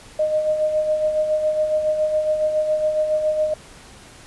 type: tone with tremolo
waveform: sine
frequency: 616 Hz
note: D#5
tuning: 17 cents flat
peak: -15 dBFS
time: 0.19-3.54 s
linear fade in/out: 5 ms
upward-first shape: sine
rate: 7.2 Hz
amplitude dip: 50%
effects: pink hiss -44 dBFS RMS until 4.26 s + resampled to 24000 Hz